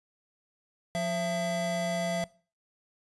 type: tone pair together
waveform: square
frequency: 177.11 / 671 Hz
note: F3 / E5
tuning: +25 / +31 cents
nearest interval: octave + major seventh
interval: 2306 cents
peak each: -33 / -31 dBFS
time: 0.95-2.24 s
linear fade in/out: 0 ms
effects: noise-tail reverb RT60 0.4 s tail -22 dB re dry + resampled to 24000 Hz